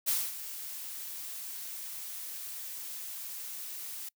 blue noise with ADSR envelope, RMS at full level -28 dBFS, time 0.06-4.09 s, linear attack 26 ms, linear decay 230 ms, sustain -13 dB, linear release 5 ms, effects noise-tail reverb RT60 0.1 s tail -25 dB re dry

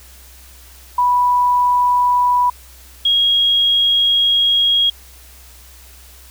sine tone pair in turn, 984 / 3284 Hz, B5 / G#7, -7 / -20 cents, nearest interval octave + major sixth, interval 2087 cents, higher second, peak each -11 dBFS, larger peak neither, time 0.98-2.5 / 3.05-4.9 s, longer second, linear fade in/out 5 ms, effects added 63 Hz sine -42 dBFS peak until 6.3 s + white hiss -44 dBFS RMS until 6.3 s

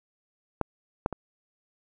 clicks, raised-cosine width 1 ms, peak -11 / -10 / -19 dBFS, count 3, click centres 0.613 / 1.061 / 1.127 s, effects none

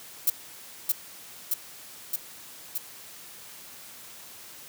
violet noise with echo, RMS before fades -21 dBFS, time 0.27-0.3 s, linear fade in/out 5 ms, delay 620 ms, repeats 4, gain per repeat -2 dB, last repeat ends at 2.78 s, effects white hiss -46 dBFS RMS until 4.68 s + high-pass 80 Hz 12 dB/octave

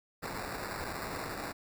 white noise with sample-and-hold, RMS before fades -39 dBFS, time 0.22-1.53 s, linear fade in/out 20 ms, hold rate 3150 Hz, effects none

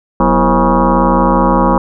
sine tone with frequency modulation, 389.6 Hz, G4, 11 cents flat, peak -7 dBFS, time 0.2-1.78 s, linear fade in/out 2 ms, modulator 144 Hz, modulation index 5.3, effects none

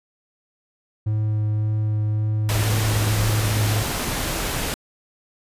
triangle tone with vibrato, 107 Hz, A2, 48 cents flat, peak -17 dBFS, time 1.06-3.83 s, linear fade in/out 10 ms, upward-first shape sine, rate 1.8 Hz, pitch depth 9 cents each way
pink noise, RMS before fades -25 dBFS, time 2.49-4.74 s, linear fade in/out 0 ms
effects resampled to 32000 Hz

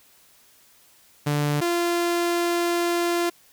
sawtooth tone pair in turn, 146.83 / 345.1 Hz, D3 / F4, 0 / -21 cents, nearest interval octave + minor third, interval 1479 cents, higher second, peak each -17 dBFS, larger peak neither, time 1.26-1.61 / 1.61-3.3 s, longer second, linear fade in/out 10 ms, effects white hiss -56 dBFS RMS until 3.52 s

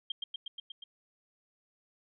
sine tone with echo, 3192 Hz, G7, 31 cents sharp, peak -31 dBFS, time 0.1-0.12 s, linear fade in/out 5 ms, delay 120 ms, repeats 6, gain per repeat -2 dB, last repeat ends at 0.84 s, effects none

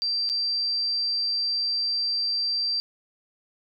sine tone with dropouts, 4699 Hz, D8, in tune, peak -23 dBFS, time 0.02-2.8 s, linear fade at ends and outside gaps 0 ms, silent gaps 0.291-0.298 s, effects none

